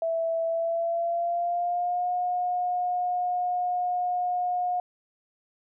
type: tone with pitch glide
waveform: sine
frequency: 659.3 to 719 Hz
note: E5 to F#5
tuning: 0 to -50 cents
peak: -24 dBFS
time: 0.02-4.8 s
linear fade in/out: 2 ms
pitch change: +150 cents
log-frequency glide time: 0.45-2.1 s
effects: none